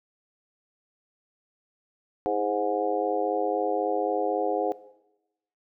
harmonic tone with a mistuned harmonic, 103.83 Hz, G#2, in tune, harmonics 3 / 4 / 5 / 6 / 7 / 8, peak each -32 / -29 / -29 / -38 / -28 / -37 dBFS, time 2.26-4.72 s, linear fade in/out 0 ms, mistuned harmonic 3, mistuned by +52 cents, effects noise-tail reverb RT60 0.9 s tail -17 dB re dry

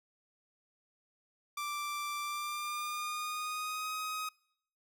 sawtooth tone with pitch glide, 1174.7 to 1259 Hz, D6 to D#6, 0 to +20 cents, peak -32 dBFS, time 1.57-4.29 s, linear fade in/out 5 ms, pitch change +120 cents, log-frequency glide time 2.22-3.9 s, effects noise-tail reverb RT60 0.7 s tail -25 dB re dry

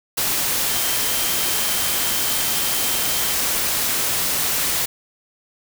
sine tone in noise, 3136 Hz, G7, in tune, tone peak -32 dBFS, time 0.68-3.34 s, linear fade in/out 10 ms, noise white, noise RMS -21 dBFS, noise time 0.17-4.86 s, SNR -14 dB, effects none

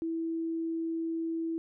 sine tone, 328.2 Hz, E4, 8 cents flat, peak -30 dBFS, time 0.02-1.58 s, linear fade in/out 0 ms, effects none

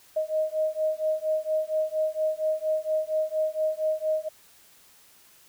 sine beating tone pair, 622.3 / 626.6 Hz, D#5 / D#5, 0 / +12 cents, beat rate 4.3 Hz, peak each -27 dBFS, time 0.16-4.29 s, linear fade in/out 10 ms, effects white hiss -56 dBFS RMS until 5.48 s

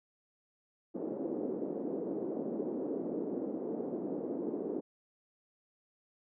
white band-pass noise, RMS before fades -37 dBFS, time 0.94-4.81 s, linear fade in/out 20 ms, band 240 to 430 Hz, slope 24 dB/octave, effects none

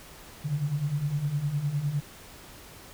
sine beating tone pair, 138.59 / 148.39 Hz, C#3 / D3, 0 / +18 cents, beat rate 9.8 Hz, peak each -32 / -27 dBFS, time 0.44-2.01 s, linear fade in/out 20 ms, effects pink hiss -48 dBFS RMS until 2.93 s

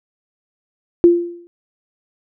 sine tone with exponential decay, 345.5 Hz, F4, 19 cents flat, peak -3 dBFS, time 1.04-1.47 s, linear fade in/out 0 ms, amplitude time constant 92 ms, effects none

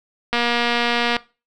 click train, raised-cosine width 0.3 ms, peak -4 dBFS, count 200, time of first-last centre 0.33-1.166 s, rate 238 Hz, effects noise-tail reverb RT60 0.3 s tail -20 dB re dry

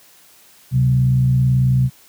sine tone with frequency modulation, 129.5 Hz, C3, 17 cents flat, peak -11 dBFS, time 0.71-1.9 s, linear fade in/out 50 ms, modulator 58.3 Hz, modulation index 0.48, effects white hiss -49 dBFS RMS until 2.08 s + high-pass 80 Hz 12 dB/octave

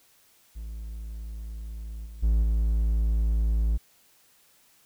triangle tone with level steps, 55 Hz, A1, in tune, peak -32 / -37 / -17 / -19 dBFS, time 0.55-3.78 s, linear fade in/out 20 ms, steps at 2.05 / 2.22 / 2.42 s, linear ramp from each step 20 ms, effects white hiss -61 dBFS RMS until 4.85 s

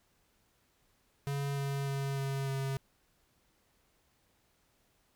square tone with pitch steps, 140.4 / 139.19 / 137.99 / 136.8 / 135.62 Hz, C#3 / C#3 / C#3 / C#3 / C#3, +22 / +7 / -8 / -23 / -38 cents, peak -33 dBFS, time 1.27-2.77 s, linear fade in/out 0 ms, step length 300 ms, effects pink hiss -72 dBFS RMS until 5.15 s

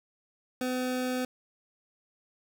25% pulse tone, 253.4 Hz, B3, 45 cents sharp, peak -25 dBFS, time 0.61-1.25 s, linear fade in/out 2 ms, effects none

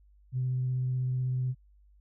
sine tone with vibrato, 127.7 Hz, C3, 42 cents flat, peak -26 dBFS, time 0.32-1.55 s, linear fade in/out 50 ms, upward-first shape sine, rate 16 Hz, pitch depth 11 cents each way, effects tanh soft clip ceiling -22 dBFS + added 50 Hz sine -57 dBFS peak until 2 s

